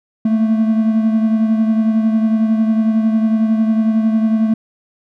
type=beating tone pair; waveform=triangle; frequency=220 / 231 Hz; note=A3 / A#3; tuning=0 / -16 cents; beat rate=11 Hz; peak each=-10 / -19 dBFS; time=0.25-4.54 s; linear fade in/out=5 ms; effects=none